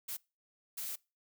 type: noise bursts at uneven times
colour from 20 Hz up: blue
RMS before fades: -40 dBFS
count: 2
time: 0.08-0.17 / 0.77-0.96 s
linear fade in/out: 10 ms
effects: noise-tail reverb RT60 0.3 s tail -25 dB re dry